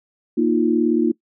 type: chord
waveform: sine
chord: Bb suspended fourth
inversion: none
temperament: equal with one note detuned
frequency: 234.4 / 311.1 / 349.2 Hz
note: Bb3 / Eb4 / F4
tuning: +10 / 0 / 0 cents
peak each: -19 dBFS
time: 0.37-1.12 s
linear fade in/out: 10 ms
effects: noise-tail reverb RT60 0.1 s tail -21 dB re dry